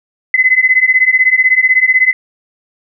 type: beating tone pair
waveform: sine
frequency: 2024 / 2040 Hz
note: B6 / C7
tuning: +42 / -44 cents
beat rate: 16 Hz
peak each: -10 dBFS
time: 0.34-2.13 s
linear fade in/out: 2 ms
effects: none